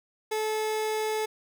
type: tone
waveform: 30% pulse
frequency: 433.2 Hz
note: A4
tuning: 27 cents flat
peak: -24 dBFS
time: 0.31-1.26 s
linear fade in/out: 10 ms
effects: none